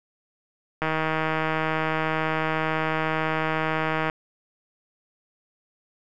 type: click train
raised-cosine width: 0.5 ms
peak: -10 dBFS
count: 519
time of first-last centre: 0.82-4.098 s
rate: 158 Hz
effects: none